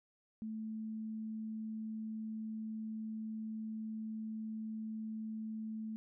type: tone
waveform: sine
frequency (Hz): 219.1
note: A3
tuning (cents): -7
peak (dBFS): -39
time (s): 0.42-5.96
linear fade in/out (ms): 0
effects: none